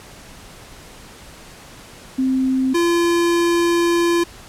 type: tone pair in turn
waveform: sine / square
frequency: 261.6 / 342.4 Hz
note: C4 / F4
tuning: 0 / -34 cents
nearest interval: perfect fourth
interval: 466 cents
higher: second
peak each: -15 dBFS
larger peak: neither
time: 2.18-2.74 / 2.74-4.24 s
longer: second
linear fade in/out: 10 ms
effects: pink hiss -41 dBFS RMS until 4.48 s + low-pass 11000 Hz 12 dB/octave